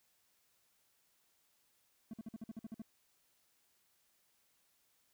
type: tone bursts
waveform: triangle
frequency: 222 Hz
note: A3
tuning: 16 cents sharp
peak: -40 dBFS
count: 10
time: 2.11-2.819 s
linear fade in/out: 2 ms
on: 25 ms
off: 51 ms
effects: white hiss -75 dBFS RMS until 5.13 s